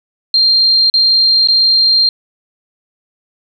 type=tone with dropouts; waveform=sine; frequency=4186 Hz; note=C8; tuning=in tune; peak=-7 dBFS; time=0.34-2.09 s; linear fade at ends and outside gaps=2 ms; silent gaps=0.9-0.939 / 1.474-1.485 s; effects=none